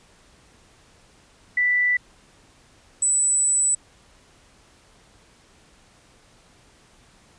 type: tone pair in turn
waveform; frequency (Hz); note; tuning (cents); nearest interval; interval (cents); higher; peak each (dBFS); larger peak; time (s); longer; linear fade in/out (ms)
sine; 1975.5 / 7952; B6 / B8; 0 / +11; 2 octaves; 2411; second; -17; neither; 1.57-1.97 / 3.02-3.75; second; 5
effects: pink hiss -55 dBFS RMS until 7.38 s + resampled to 22050 Hz